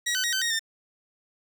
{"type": "tone with pitch steps", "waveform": "15% pulse", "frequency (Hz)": [1910, 1514, 1890, 1537, 1871, 1803], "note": ["A#6", "F#6", "A#6", "G6", "A#6", "A6"], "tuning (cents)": [42, 39, 23, -35, 6, 42], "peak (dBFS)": -18, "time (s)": [0.06, 0.594], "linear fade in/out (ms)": 10, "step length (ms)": 89, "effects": []}